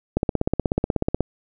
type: click train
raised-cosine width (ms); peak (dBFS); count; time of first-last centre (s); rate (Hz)
2; -6; 18; 0.17-1.207; 16.4
effects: none